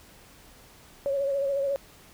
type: tone with vibrato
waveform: sine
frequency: 554.4 Hz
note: C#5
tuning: in tune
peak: -24 dBFS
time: 1.06-1.76 s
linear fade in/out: 0 ms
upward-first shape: sine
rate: 14 Hz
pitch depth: 39 cents each way
effects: pink hiss -53 dBFS RMS until 2.13 s

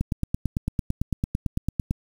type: click train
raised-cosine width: 5 ms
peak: -11 dBFS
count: 18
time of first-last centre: 0.01-1.909 s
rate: 8.95 Hz
effects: 7-bit

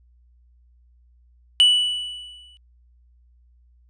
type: tone with exponential decay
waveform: triangle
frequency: 2960 Hz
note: F#7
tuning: in tune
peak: -8 dBFS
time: 1.6-2.57 s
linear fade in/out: 0 ms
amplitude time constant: 210 ms
effects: added 60 Hz sine -53 dBFS peak until 3.89 s + resampled to 22050 Hz

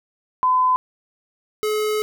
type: tone pair in turn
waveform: sine / square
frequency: 1015 / 426.8 Hz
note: B5 / G#4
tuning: +47 / +47 cents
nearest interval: octave + minor third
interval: 1500 cents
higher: first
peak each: -14 / -20 dBFS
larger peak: first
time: 0.43-0.76 / 1.63-2.02 s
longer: second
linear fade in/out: 0 ms
effects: none

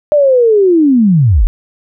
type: linear sweep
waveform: sine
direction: down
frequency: 605 to 30.87 Hz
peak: -5 dBFS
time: 0.12-1.47 s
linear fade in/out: 0 ms
effects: none

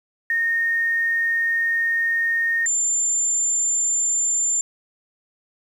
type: tone pair in turn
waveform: sine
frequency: 1842 / 7216 Hz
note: A#6 / A8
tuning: -21 / +43 cents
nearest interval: 2 octaves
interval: 2364 cents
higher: second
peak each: -18 dBFS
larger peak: neither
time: 0.3-2.66 / 2.66-4.61 s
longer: first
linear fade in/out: 2 ms
effects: 8-bit

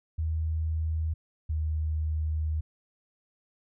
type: tone pair in turn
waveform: sine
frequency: 79.6 / 77.87 Hz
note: D#2 / D#2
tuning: +40 / +2 cents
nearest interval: unison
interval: 38 cents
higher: first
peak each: -26 dBFS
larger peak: neither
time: 0.18-1.14 / 1.49-2.61 s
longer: second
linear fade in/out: 10 ms
effects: none

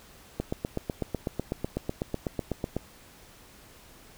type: click train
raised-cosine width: 2 ms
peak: -15 dBFS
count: 20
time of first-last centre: 0.4-2.766 s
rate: 8.03 Hz
effects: pink hiss -53 dBFS RMS until 4.17 s

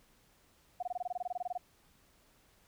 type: tone bursts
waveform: sine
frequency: 719 Hz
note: F#5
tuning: 50 cents flat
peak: -33 dBFS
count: 16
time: 0.8-1.577 s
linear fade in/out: 5 ms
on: 27 ms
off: 23 ms
effects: pink hiss -67 dBFS RMS until 2.67 s

